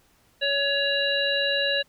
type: harmonic tone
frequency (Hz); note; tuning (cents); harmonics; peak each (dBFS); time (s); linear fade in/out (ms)
561; C#5; +21; 1 / 3 / 5 / 7; -27 / -27 / -27 / -27; 0.41-1.83; 20
effects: pink hiss -62 dBFS RMS until 1.88 s